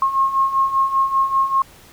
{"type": "beating tone pair", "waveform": "sine", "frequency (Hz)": [1075, 1080.1], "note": ["C6", "C#6"], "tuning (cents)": [47, -45], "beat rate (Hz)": 5.1, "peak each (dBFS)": [-21, -16], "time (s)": [0.02, 1.62], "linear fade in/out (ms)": 2, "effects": ["pink hiss -46 dBFS RMS until 1.92 s"]}